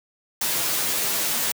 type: noise with comb filter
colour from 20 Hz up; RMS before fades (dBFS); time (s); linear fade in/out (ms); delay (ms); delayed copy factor
white; -24; 0.41-1.52; 5; 11; -0.7
effects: high-pass 100 Hz 12 dB/octave